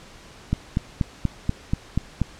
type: click train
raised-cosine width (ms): 5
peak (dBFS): -8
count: 8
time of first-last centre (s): 0.53-2.217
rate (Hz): 4.15
effects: pink hiss -46 dBFS RMS until 2.39 s + low-pass 7000 Hz 12 dB/octave